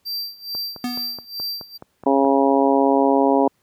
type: tone with tremolo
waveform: square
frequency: 4699 Hz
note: D8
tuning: in tune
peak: -24 dBFS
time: 0.05-1.78 s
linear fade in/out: 20 ms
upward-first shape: sine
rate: 2.3 Hz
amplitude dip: 90%
type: click train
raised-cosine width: 1 ms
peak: -22 dBFS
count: 9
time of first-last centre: 0.55-2.249 s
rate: 4.71 Hz
type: tone with exponential decay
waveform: square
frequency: 245.9 Hz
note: B3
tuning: 7 cents flat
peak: -21 dBFS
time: 0.84-1.25 s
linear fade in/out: 2 ms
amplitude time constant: 87 ms
type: harmonic tone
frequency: 137.2 Hz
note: C#3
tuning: 17 cents flat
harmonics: 2 / 3 / 4 / 5 / 6 / 7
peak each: -18 / -20 / -21 / -22 / -23 / -23 dBFS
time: 2.06-3.48 s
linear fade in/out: 5 ms
effects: pink hiss -66 dBFS RMS until 3.62 s + high-pass 80 Hz 12 dB/octave